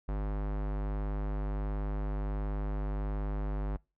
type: tone with low-pass filter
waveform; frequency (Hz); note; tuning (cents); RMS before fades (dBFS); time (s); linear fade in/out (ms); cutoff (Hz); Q
square; 50.7; G#1; -41; -33; 0.08-3.77; 10; 1200; 0.88
effects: noise-tail reverb RT60 0.3 s tail -26 dB re dry